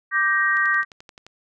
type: chord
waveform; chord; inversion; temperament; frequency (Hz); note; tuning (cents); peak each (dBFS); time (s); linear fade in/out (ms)
sine; G minor; second; just; 1176 / 1568 / 1881.6; D6 / G6 / Bb6; +2 / 0 / +16; -24 / -21 / -20; 0.11-0.85; 50
type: click train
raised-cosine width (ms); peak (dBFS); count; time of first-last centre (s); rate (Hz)
0.2; -25; 9; 0.57-1.266; 11.5
effects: none